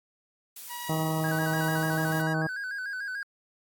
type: noise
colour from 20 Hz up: blue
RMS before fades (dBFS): -41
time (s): 0.56-2.22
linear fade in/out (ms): 5
type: tone with tremolo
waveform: sawtooth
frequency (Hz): 963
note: B5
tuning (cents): -44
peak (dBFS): -32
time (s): 0.69-2.34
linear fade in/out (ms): 20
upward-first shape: triangle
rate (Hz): 1.3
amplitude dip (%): 55
type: harmonic tone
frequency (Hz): 158.5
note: D#3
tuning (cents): +32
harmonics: 1 / 2 / 3 / 4 / 5 / 6 / 7 / 8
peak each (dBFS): -28 / -33 / -38 / -35 / -36 / -44 / -42 / -45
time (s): 0.89-2.47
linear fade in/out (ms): 5
type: tone with vibrato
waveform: triangle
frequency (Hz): 1568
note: G6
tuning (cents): 0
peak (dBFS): -30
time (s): 1.24-3.23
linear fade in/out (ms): 2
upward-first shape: square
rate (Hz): 6.8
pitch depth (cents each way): 67
effects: AAC 64 kbps